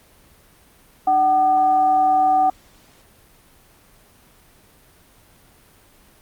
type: tone with frequency modulation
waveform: sine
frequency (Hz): 755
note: F#5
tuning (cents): +35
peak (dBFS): -13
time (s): 1.07-2.5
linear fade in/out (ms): 5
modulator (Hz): 453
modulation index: 0.29
effects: pink hiss -52 dBFS RMS until 6.21 s + Opus 32 kbps